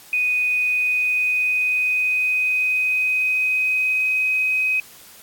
sine tone with pitch glide, 2489 to 2522 Hz, D#7 to D#7, 0 to +23 cents, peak -17 dBFS, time 0.13-4.8 s, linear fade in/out 2 ms, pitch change +23 cents, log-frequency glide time 0.52-4.29 s, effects white hiss -45 dBFS RMS until 5.22 s + AAC 64 kbps

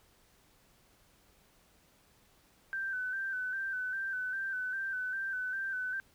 sine tone with vibrato, 1538 Hz, G6, 33 cents flat, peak -33 dBFS, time 2.73-6 s, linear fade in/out 0 ms, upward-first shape square, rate 2.5 Hz, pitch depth 36 cents each way, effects pink hiss -66 dBFS RMS until 6.14 s

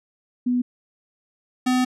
sine / square tone pair in turn, 246.9 / 253.1 Hz, B3 / B3, 0 / +43 cents, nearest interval unison, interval 43 cents, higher second, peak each -18 dBFS, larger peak neither, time 0.46-0.62 / 1.66-1.85 s, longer second, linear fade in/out 10 ms, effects low-pass 10000 Hz 12 dB/octave

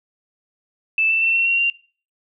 sine tone with pitch steps, 2637 / 2663 / 2689 / 2716 / 2743 / 2770 Hz, E7 / E7 / E7 / F7 / F7 / F7, 0 / +17 / +34 / -49 / -32 / -15 cents, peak -15 dBFS, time 0.98-1.7 s, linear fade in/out 2 ms, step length 120 ms, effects noise-tail reverb RT60 0.4 s tail -20 dB re dry

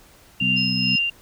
sine tone with tremolo, 2784 Hz, F7, 6 cents flat, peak -17 dBFS, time 0.4-1.1 s, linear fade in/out 5 ms, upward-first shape triangle, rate 2.2 Hz, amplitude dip 75%
harmonic tone, 62.8 Hz, B1, 30 cents sharp, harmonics 2 / 3 / 4, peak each -29 / -25 / -28 dBFS, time 0.41-0.96 s, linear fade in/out 5 ms
sine tone, 5130 Hz, E8, 48 cents flat, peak -24 dBFS, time 0.56-0.99 s, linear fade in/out 20 ms
effects pink hiss -51 dBFS RMS until 1.21 s

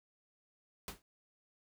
pink noise with exponential decay, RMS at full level -39 dBFS, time 0.88-1.02 s, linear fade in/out 1 ms, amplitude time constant 30 ms, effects none

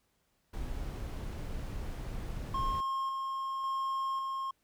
brown noise, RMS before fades -38 dBFS, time 0.53-2.81 s, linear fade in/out 10 ms
triangle tone with tremolo, 1072 Hz, C6, 42 cents sharp, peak -29 dBFS, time 2.54-4.51 s, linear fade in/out 5 ms, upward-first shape square, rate 0.91 Hz, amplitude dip 25%
effects pink hiss -75 dBFS RMS until 4.63 s

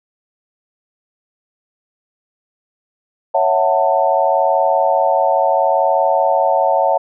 sine chord, F# minor seventh, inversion second, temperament equal with one note detuned, 554.4 / 659.3 / 740 / 892.8 Hz, C#5 / E5 / F#5 / A5, 0 / 0 / 0 / +25 cents, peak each -17 dBFS, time 3.34-6.98 s, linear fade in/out 10 ms, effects none

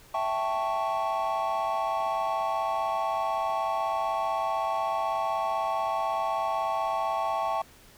triangle chord, A dominant seventh, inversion second, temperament equal, 659.3 / 784 / 880 / 1108.7 Hz, E5 / G5 / A5 / C#6, 0 / 0 / 0 / 0 cents, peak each -29 dBFS, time 0.14-7.62 s, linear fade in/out 5 ms, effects tanh soft clip ceiling -17 dBFS + pink hiss -54 dBFS RMS until 7.97 s

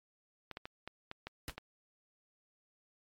clicks, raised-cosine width 0.3 ms, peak -26 dBFS, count 8, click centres 0.513 / 0.571 / 0.655 / 0.876 / 1.114 / 1.27 / 1.496 / 1.58 s
pink noise with exponential decay, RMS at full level -37 dBFS, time 1.48-1.56 s, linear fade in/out 1 ms, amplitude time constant 16 ms
effects MP3 64 kbps

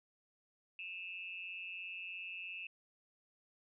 sine tone with amplitude modulation, 2637 Hz, E7, in tune, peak -39 dBFS, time 0.79-2.67 s, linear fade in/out 2 ms, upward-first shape sine, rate 183 Hz, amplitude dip 85%, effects none

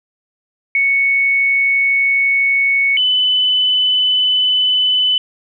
sine tone pair in turn, 2217 / 3008 Hz, C#7 / F#7, 0 / +28 cents, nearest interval perfect fourth, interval 528 cents, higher second, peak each -11 dBFS, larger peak neither, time 0.75-2.97 / 2.97-5.18 s, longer first, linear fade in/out 2 ms, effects none

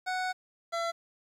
25% pulse tone pair in turn, 740 / 674 Hz, F#5 / E5, 0 / +38 cents, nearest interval major second, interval 162 cents, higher first, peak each -26 dBFS, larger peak neither, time 0.06-0.33 / 0.72-0.92 s, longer first, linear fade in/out 20 ms, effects low-pass 6000 Hz 12 dB/octave + 10-bit

